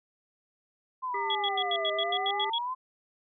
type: exponential two-way sweep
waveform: sine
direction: down then up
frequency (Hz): 1046.5 to 622.3 to 1046.5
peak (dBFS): -30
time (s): 1.02-2.75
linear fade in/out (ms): 20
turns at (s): 1.91
type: harmonic tone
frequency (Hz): 400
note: G4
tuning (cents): +35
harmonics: 1 / 3 / 5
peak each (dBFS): -36 / -36 / -36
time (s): 1.14-2.5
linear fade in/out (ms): 5
type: tone bursts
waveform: sine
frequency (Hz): 3341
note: G#7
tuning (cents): +10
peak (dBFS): -27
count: 10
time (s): 1.3-2.583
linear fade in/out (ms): 2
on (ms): 50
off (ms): 87
effects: none